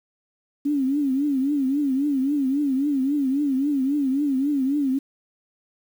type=tone with vibrato; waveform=sine; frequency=277.2 Hz; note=C#4; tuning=in tune; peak=-19 dBFS; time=0.65-4.99 s; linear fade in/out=10 ms; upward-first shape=triangle; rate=3.7 Hz; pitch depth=140 cents each way; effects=8-bit